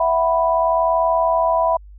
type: chord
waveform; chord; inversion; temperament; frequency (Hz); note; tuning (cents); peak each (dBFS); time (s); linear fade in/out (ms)
sine; E suspended second; none; equal; 659.3 / 740 / 987.8; E5 / F#5 / B5; 0 / 0 / 0; -17 / -23 / -18; 0-1.77; 5
effects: added 50 Hz sine -38 dBFS peak until 1.98 s